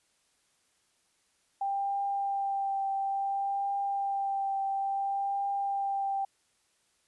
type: tone with vibrato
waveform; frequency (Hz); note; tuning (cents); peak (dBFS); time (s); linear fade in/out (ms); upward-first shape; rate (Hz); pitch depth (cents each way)
sine; 790; G5; +13; -28; 1.61-6.25; 5; triangle; 0.58; 17
effects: white hiss -71 dBFS RMS until 7.07 s + resampled to 24000 Hz